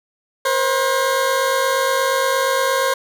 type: tone pair together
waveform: 20% pulse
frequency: 484.5 / 533 Hz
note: B4 / C5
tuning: -33 / +32 cents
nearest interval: major second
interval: 165 cents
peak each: -18 / -12 dBFS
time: 0.45-2.94 s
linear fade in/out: 5 ms
effects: none